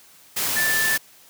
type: tone in noise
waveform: sine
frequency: 1760 Hz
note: A6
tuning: in tune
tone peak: -20 dBFS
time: 0.56-0.97 s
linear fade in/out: 10 ms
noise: white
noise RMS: -24 dBFS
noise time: 0.36-0.98 s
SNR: +1 dB
effects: white hiss -51 dBFS RMS until 1.29 s + high-pass 80 Hz 12 dB/octave